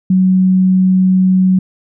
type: tone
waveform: sine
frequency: 186.4 Hz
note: F#3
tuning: 13 cents sharp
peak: -7 dBFS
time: 0.1-1.59 s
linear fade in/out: 5 ms
effects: none